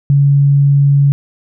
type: tone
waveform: sine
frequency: 141 Hz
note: C#3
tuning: 30 cents sharp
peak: -6 dBFS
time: 0.1-1.12 s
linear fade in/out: 0 ms
effects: none